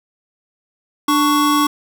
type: tone pair together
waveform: square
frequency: 295.3 / 1115 Hz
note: D4 / C#6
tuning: +10 / +10 cents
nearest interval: octave + major seventh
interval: 2300 cents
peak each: -16 dBFS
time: 1.08-1.67 s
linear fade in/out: 5 ms
effects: none